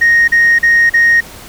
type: tone bursts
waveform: sine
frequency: 1864.7 Hz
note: A#6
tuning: in tune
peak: -4 dBFS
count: 4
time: 0.01-1.207 s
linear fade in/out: 10 ms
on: 270 ms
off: 39 ms
effects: tanh soft clip ceiling -3 dBFS + pink hiss -33 dBFS RMS until 1.48 s